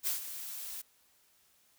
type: noise with ADSR envelope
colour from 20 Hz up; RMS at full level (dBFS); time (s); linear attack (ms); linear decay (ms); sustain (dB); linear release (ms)
blue; -31; 0.03-0.82; 42; 130; -11; 13
effects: white hiss -68 dBFS RMS until 1.78 s